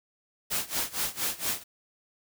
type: noise with tremolo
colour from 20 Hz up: white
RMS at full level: -28 dBFS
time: 0.5-1.64 s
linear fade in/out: 20 ms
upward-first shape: sine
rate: 4.3 Hz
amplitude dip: 90%
effects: none